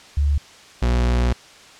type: tone pair in turn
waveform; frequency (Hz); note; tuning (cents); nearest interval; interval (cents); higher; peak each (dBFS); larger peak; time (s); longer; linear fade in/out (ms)
sine / 40% pulse; 72.1 / 60.44; D2 / B1; -31 / -37; minor third; 306; first; -15 / -15; neither; 0.17-0.38 / 0.82-1.33; second; 5
effects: white hiss -45 dBFS RMS until 1.79 s + low-pass 6000 Hz 12 dB/octave